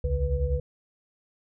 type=tone cluster; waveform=sine; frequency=64.1 / 74.2 / 141.1 / 492 Hz; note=C2 / D2 / C#3 / B4; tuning=-35 / +18 / +31 / -7 cents; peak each=-27 / -27 / -33 / -31 dBFS; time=0.04-0.6 s; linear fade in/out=5 ms; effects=none